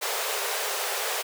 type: high-pass noise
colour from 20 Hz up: pink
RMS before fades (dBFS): -29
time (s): 0.01-1.23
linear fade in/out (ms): 20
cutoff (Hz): 400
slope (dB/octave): 96
effects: none